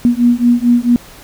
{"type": "beating tone pair", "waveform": "sine", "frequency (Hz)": [238.4, 242.9], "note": ["A#3", "B3"], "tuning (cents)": [39, -29], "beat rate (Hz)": 4.5, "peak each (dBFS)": -11, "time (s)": [0.05, 0.96], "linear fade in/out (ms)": 0, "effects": ["pink hiss -38 dBFS RMS until 1.23 s"]}